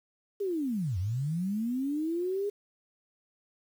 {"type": "linear two-way sweep", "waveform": "sine", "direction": "down then up", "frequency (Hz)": [415.3, 85.3, 415.3], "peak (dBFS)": -28, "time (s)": [0.4, 2.5], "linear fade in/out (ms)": 10, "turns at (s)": 0.98, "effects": ["9-bit"]}